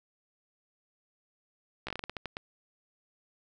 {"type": "slowing click train", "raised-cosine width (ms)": 0.3, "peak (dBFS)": -20, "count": 11, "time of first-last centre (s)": [1.87, 2.369], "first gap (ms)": 15, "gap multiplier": 1.25, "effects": []}